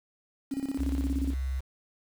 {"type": "tone with tremolo", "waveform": "sine", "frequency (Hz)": 272.7, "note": "C#4", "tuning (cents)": -28, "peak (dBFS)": -27, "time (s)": [0.51, 1.34], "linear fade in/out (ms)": 10, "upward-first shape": "square", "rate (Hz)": 17, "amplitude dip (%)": 75}
{"type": "tone", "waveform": "sine", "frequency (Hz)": 65.9, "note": "C2", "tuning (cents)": 13, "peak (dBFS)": -28, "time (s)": [0.78, 1.61], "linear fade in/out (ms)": 20}
{"effects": ["8-bit"]}